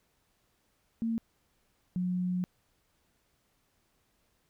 sine tone pair in turn, 227.7 / 180.73 Hz, A#3 / F#3, -40 / -40 cents, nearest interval major third, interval 400 cents, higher first, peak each -28 dBFS, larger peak neither, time 1.02-1.18 / 1.96-2.44 s, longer second, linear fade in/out 0 ms, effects pink hiss -73 dBFS RMS until 4.49 s

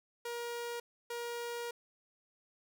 sawtooth tone bursts at uneven times, 474.3 Hz, A#4, 30 cents sharp, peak -34 dBFS, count 2, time 0.25-0.8 / 1.1-1.71 s, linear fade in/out 5 ms, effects none

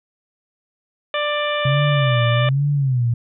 harmonic tone, 591 Hz, D5, 11 cents sharp, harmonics 1 / 2 / 3 / 4 / 5 / 6, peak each -22 / -25 / -27 / -28 / -29 / -30 dBFS, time 1.14-2.49 s, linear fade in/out 2 ms
sine tone with vibrato, 130.81 Hz, C3, in tune, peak -15 dBFS, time 1.65-3.14 s, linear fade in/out 5 ms, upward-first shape sine, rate 1.2 Hz, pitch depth 180 cents each way
effects none

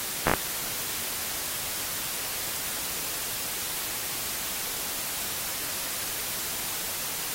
slowing click train, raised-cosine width 0.5 ms, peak -6 dBFS, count 5, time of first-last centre 0.27-0.337 s, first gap 12 ms, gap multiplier 1.23, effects white hiss -32 dBFS RMS until 7.34 s + AAC 48 kbps

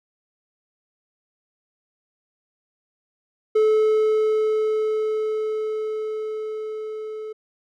triangle tone with level ramp, 432.9 Hz, A4, 28 cents flat, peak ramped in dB -12 to -28 dBFS, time 3.55-7.33 s, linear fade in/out 10 ms, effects none

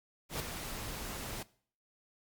pink noise with ADSR envelope, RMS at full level -34 dBFS, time 0.29-1.43 s, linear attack 110 ms, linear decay 4 ms, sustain -7 dB, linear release 6 ms, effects noise-tail reverb RT60 0.5 s tail -20 dB re dry + MP3 96 kbps

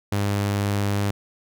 sawtooth tone, 101.2 Hz, G#2, 44 cents flat, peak -17 dBFS, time 0.12-1.11 s, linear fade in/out 5 ms, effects none

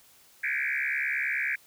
sine tone with frequency modulation, 1975.5 Hz, B6, in tune, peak -26 dBFS, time 0.43-1.56 s, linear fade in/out 10 ms, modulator 69.3 Hz, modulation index 5.7, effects white hiss -58 dBFS RMS until 1.66 s

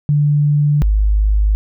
sine tone pair in turn, 146.83 / 51.77 Hz, D3 / G#1, 0 / -5 cents, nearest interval octave + tritone, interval 1805 cents, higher first, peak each -10 dBFS, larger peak neither, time 0.09-0.82 / 0.82-1.55 s, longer neither, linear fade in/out 0 ms, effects none

